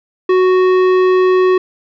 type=tone with tanh clipping; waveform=sine; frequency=370 Hz; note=F#4; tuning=in tune; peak=-10 dBFS; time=0.29-1.58 s; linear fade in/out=5 ms; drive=14 dB; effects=none